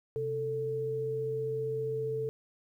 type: tone pair together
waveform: sine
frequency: 130.81 / 442.4 Hz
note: C3 / A4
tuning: 0 / +9 cents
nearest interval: octave + major sixth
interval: 2109 cents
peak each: -38 / -31 dBFS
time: 0.16-2.29 s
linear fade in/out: 0 ms
effects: 11-bit